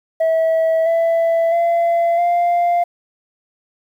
sine tone with pitch steps, 649 / 664.6 / 680.5 / 696.8 Hz, E5 / E5 / F5 / F5, -27 / +14 / -45 / -4 cents, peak -10 dBFS, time 0.2-2.84 s, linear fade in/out 10 ms, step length 660 ms, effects tanh soft clip ceiling -12 dBFS + 8-bit

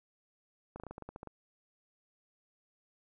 clicks, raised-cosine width 1 ms, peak -30 dBFS, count 11, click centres 0.76 / 0.799 / 0.836 / 0.867 / 0.91 / 0.981 / 1.023 / 1.09 / 1.161 / 1.231 / 1.273 s, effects none

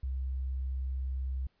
sine tone, 65.41 Hz, C2, in tune, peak -31 dBFS, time 0.03-1.47 s, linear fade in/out 5 ms, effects pink hiss -74 dBFS RMS until 1.6 s + resampled to 11025 Hz

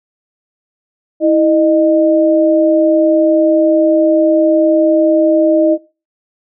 sine tone pair together, 325.3 / 614.1 Hz, E4 / D#5, -23 / -23 cents, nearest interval major seventh, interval 1100 cents, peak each -10 dBFS, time 1.2-5.78 s, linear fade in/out 50 ms, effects noise-tail reverb RT60 0.3 s tail -19 dB re dry

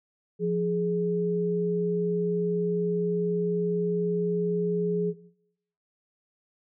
sine tone pair together, 174.61 / 418.7 Hz, F3 / G#4, 0 / +14 cents, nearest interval octave + minor third, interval 1514 cents, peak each -27 / -25 dBFS, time 0.39-5.14 s, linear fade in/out 50 ms, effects noise-tail reverb RT60 0.7 s tail -17 dB re dry

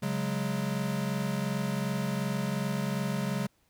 square chord, C# suspended fourth, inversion none, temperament equal, 138.59 / 185 / 207.7 Hz, C#3 / F#3 / G#3, 0 / 0 / 0 cents, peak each -34 dBFS, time 0.02-3.47 s, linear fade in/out 10 ms, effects pink hiss -70 dBFS RMS until 3.69 s

